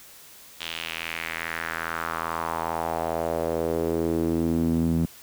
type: tone with band-pass filter sweep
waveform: sawtooth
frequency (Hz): 82.41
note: E2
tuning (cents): 0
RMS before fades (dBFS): -27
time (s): 0.6-5.06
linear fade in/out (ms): 10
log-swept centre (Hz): 3300 to 200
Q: 2.8
effects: white hiss -48 dBFS RMS until 5.22 s